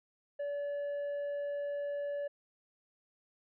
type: tone with tanh clipping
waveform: sine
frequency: 574 Hz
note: D5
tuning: 40 cents flat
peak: -35 dBFS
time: 0.39-2.28 s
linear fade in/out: 10 ms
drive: 4 dB
effects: none